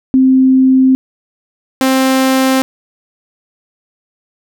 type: tone pair in turn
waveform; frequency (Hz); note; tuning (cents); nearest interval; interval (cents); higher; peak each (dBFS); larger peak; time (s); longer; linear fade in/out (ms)
sine / sawtooth; 261.6 / 263.4; C4 / C4; 0 / +12; unison; 12; second; -5; neither; 0.14-0.95 / 1.81-2.62; neither; 0
effects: none